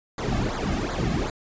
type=noise with flanger; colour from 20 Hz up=brown; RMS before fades=-26 dBFS; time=0.18-1.3 s; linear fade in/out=2 ms; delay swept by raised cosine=0.35 to 2.15 ms; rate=2.7 Hz; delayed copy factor=-0.8; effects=resampled to 16000 Hz